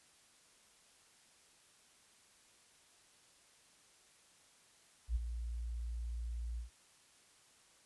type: tone with ADSR envelope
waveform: sine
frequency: 58.27 Hz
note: A#1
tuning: in tune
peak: -29 dBFS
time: 5.08-6.7 s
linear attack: 75 ms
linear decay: 22 ms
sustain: -9 dB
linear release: 120 ms
effects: white hiss -66 dBFS RMS until 7.85 s + resampled to 24000 Hz